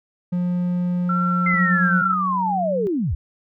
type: tone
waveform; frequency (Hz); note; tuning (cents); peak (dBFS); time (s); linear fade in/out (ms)
triangle; 177.7; F3; +30; -17; 0.32-2.02; 10
type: tone with vibrato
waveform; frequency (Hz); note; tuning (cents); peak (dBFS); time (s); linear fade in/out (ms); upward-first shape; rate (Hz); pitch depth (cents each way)
sine; 1350; E6; +41; -21; 1.09-2.14; 5; sine; 1.7; 12
type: linear sweep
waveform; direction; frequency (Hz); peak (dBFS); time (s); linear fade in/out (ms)
sine; down; 2100 to 51.91; -19; 1.46-3.15; 5
type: tone with pitch glide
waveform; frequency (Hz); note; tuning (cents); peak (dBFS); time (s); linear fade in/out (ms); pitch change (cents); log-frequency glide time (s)
sine; 187 to 185.07; F#3 to F#3; +19 to +1; -25; 1.54-2.87; 0; -18; 1.74-2.61
effects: none